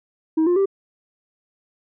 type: tone with pitch steps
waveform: sine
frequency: 318.2 / 353.1 / 391.8 Hz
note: D#4 / F4 / G4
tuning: +39 / +19 / -1 cents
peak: -12 dBFS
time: 0.37-0.658 s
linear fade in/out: 10 ms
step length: 96 ms
effects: tanh soft clip ceiling -14 dBFS

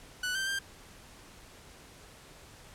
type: tone with pitch steps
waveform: sawtooth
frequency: 1484 / 1561 / 1586 Hz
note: F#6 / G6 / G6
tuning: +5 / -8 / +20 cents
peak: -27 dBFS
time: 0.23-0.59 s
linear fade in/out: 5 ms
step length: 120 ms
effects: pink hiss -53 dBFS RMS until 2.74 s + low-pass 11000 Hz 12 dB/octave

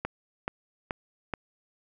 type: click train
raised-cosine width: 0.5 ms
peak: -15 dBFS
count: 4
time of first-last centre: 0.05-1.338 s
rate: 2.33 Hz
effects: none

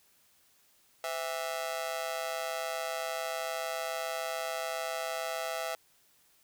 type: tone with amplitude modulation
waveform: sawtooth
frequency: 659.3 Hz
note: E5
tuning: in tune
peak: -25 dBFS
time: 1.04-5.75 s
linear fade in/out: 2 ms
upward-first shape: sine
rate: 147 Hz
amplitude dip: 100%
effects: white hiss -66 dBFS RMS until 6.43 s

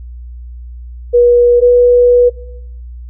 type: tone pair in turn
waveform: sine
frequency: 482.8 / 488.4 Hz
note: B4 / B4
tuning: -39 / -19 cents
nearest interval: unison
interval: 20 cents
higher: second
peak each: -4 dBFS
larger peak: neither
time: 1.13-1.61 / 1.61-2.3 s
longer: second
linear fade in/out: 20 ms
effects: noise-tail reverb RT60 0.9 s tail -21 dB re dry + added 60 Hz sine -26 dBFS peak until 3.09 s

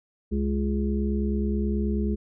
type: harmonic tone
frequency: 69.3 Hz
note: C#2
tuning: in tune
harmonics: 1 / 3 / 5 / 6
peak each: -26 / -26 / -33 / -34 dBFS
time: 0.31-2.16 s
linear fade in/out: 20 ms
effects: none

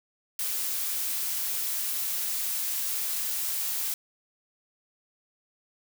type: noise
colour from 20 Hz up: blue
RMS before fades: -30 dBFS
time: 0.39-3.94 s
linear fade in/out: 2 ms
effects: none

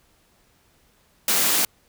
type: high-pass noise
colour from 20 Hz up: white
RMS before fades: -20 dBFS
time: 1.28-1.65 s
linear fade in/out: 2 ms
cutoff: 130 Hz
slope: 96 dB/octave
effects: pink hiss -61 dBFS RMS until 1.88 s

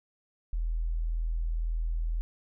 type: tone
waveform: sine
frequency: 40.97 Hz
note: E1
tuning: 10 cents flat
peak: -27 dBFS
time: 0.53-2.21 s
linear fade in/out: 0 ms
effects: none

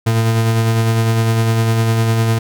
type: tone with tremolo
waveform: 40% pulse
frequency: 113.1 Hz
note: A2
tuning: 48 cents sharp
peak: -10 dBFS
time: 0.06-2.39 s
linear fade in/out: 10 ms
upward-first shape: sine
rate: 9.9 Hz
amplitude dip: 30%
effects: none

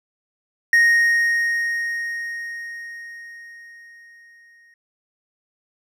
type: tone with exponential decay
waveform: triangle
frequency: 1864.7 Hz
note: A#6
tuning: in tune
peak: -9 dBFS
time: 0.73-4.74 s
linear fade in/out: 2 ms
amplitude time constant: 870 ms
effects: none

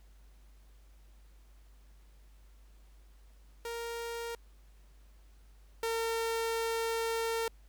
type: tone pair in turn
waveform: sawtooth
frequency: 466.2 / 455.6 Hz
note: A#4 / A#4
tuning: 0 / -40 cents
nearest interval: unison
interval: 40 cents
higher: first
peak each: -33 / -27 dBFS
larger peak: second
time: 3.65-4.35 / 5.83-7.48 s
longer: second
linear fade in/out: 2 ms
effects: added 50 Hz sine -55 dBFS peak until 7.68 s + pink hiss -69 dBFS RMS until 7.68 s

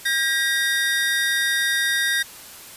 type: tone cluster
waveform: square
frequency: 1609 / 1905 / 3685 Hz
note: G6 / A#6 / A#7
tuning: +45 / +37 / -21 cents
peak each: -24 / -24 / -25 dBFS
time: 0.05-2.23 s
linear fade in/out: 10 ms
effects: white hiss -41 dBFS RMS until 2.76 s + resampled to 32000 Hz

